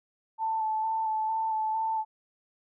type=tone with vibrato; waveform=sine; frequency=880 Hz; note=A5; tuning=in tune; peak=-26 dBFS; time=0.38-2.05 s; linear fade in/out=50 ms; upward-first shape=square; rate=2.2 Hz; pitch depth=16 cents each way; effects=none